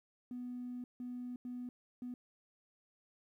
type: tone bursts at uneven times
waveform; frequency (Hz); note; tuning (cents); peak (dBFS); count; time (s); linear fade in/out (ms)
triangle; 246.9; B3; 0; -37; 4; 0.31-0.84 / 1-1.36 / 1.45-1.69 / 2.02-2.14; 2
effects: tanh soft clip ceiling -38 dBFS + 13-bit